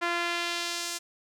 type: tone with band-pass filter sweep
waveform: sawtooth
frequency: 344.5 Hz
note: F4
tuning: 24 cents flat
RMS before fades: -31 dBFS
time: 0.01-0.99 s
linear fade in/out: 20 ms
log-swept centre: 1600 to 7200 Hz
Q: 1
effects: none